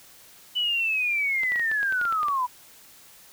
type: linear sweep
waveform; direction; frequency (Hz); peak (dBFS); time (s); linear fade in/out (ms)
sine; down; 2990 to 965; -22; 0.55-2.47; 20
type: clicks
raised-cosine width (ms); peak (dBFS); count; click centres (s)
0.3; -21; 12; 1.434 / 1.52 / 1.559 / 1.596 / 1.715 / 1.83 / 1.924 / 2.014 / 2.053 / 2.125 / 2.231 / 2.284
effects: white hiss -51 dBFS RMS until 3.32 s